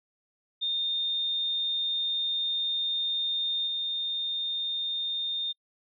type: tone with level steps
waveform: sine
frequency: 3642 Hz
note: A#7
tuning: 41 cents flat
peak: -26 / -28 dBFS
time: 0.61-5.53 s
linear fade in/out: 20 ms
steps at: 3.66 s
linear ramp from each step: 20 ms
effects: noise-tail reverb RT60 0.1 s tail -26 dB re dry